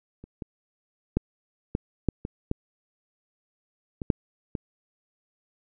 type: clicks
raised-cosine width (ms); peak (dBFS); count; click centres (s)
3; -30 / -21 / -9 / -12 / -9 / -19 / -12 / -19 / -7 / -17; 10; 0.24 / 0.422 / 1.17 / 1.751 / 2.087 / 2.251 / 2.514 / 4.018 / 4.102 / 4.552
effects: none